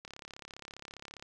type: click train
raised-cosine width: 0.2 ms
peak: -28 dBFS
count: 42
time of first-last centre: 0.05-1.225 s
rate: 34.9 Hz
effects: none